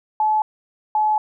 sine tone pair in turn, 860 / 855.6 Hz, A5 / A5, -40 / -49 cents, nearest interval unison, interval 9 cents, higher first, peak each -15 dBFS, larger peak neither, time 0.2-0.42 / 0.95-1.18 s, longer second, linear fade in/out 2 ms, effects none

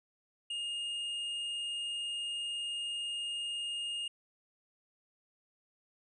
triangle tone with hard clipping, 2839 Hz, F7, 28 cents sharp, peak -36 dBFS, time 0.5-4.08 s, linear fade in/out 5 ms, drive 8 dB, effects resampled to 22050 Hz

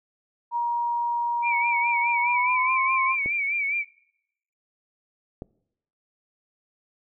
sine tone with pitch glide, 948 to 1051.9 Hz, A#5 to C6, +29 to +9 cents, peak -22 dBFS, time 0.51-3.16 s, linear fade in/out 50 ms, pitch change +180 cents, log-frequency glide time 2.16-2.81 s
sine tone with vibrato, 2298 Hz, D7, 38 cents flat, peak -23 dBFS, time 1.42-3.85 s, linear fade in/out 50 ms, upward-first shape sine, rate 4.8 Hz, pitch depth 73 cents each way
clicks, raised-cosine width 2 ms, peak -21 dBFS, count 2, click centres 3.26 / 5.421 s
effects noise-tail reverb RT60 0.8 s tail -23 dB re dry

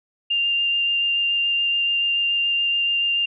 sine tone with vibrato, 2794 Hz, F7, in tune, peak -18 dBFS, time 0.3-3.26 s, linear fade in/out 10 ms, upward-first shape sine, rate 7 Hz, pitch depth 8 cents each way, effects none

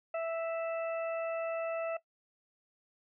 harmonic tone, 659.3 Hz, E5, in tune, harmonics 1 / 2 / 3 / 4, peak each -32 / -42 / -50 / -46 dBFS, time 0.14-1.97 s, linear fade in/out 5 ms, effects noise-tail reverb RT60 0.1 s tail -18 dB re dry

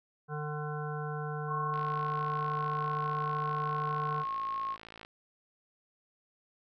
harmonic tone, 150 Hz, D3, 37 cents sharp, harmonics 1 / 3 / 5 / 7 / 9 / 10, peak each -36 / -41 / -43 / -44 / -46 / -46 dBFS, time 0.28-4.25 s, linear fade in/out 50 ms
sine tone, 1083 Hz, C#6, 41 cents flat, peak -32 dBFS, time 1.47-4.77 s, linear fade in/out 50 ms
click train, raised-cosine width 0.3 ms, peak -31 dBFS, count 184, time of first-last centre 1.74-5.049 s, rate 55.3 Hz
effects none

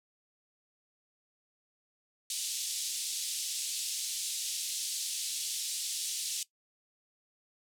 white band-pass noise, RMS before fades -36 dBFS, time 2.3-6.43 s, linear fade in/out 2 ms, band 3200 to 9700 Hz, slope 24 dB/octave, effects noise-tail reverb RT60 0.1 s tail -18 dB re dry

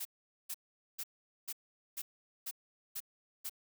blue noise bursts, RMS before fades -40 dBFS, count 8, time 0-3.496 s, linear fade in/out 10 ms, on 52 ms, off 440 ms, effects none

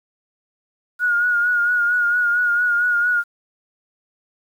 sine tone with vibrato, 1439 Hz, F#6, 49 cents flat, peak -15 dBFS, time 0.99-3.24 s, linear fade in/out 50 ms, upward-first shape sine, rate 4.4 Hz, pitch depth 38 cents each way, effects 8-bit

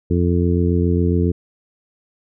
harmonic tone, 87.31 Hz, F2, in tune, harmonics 1 / 2 / 3 / 4 / 5, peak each -17 / -20 / -22 / -23 / -24 dBFS, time 0.1-1.32 s, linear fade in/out 10 ms, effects none

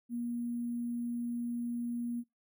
sine tone with sample-and-hold, 238.3 Hz, A#3, 38 cents sharp, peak -33 dBFS, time 0.09-2.24 s, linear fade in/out 50 ms, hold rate 11025 Hz, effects noise-tail reverb RT60 0.2 s tail -24 dB re dry

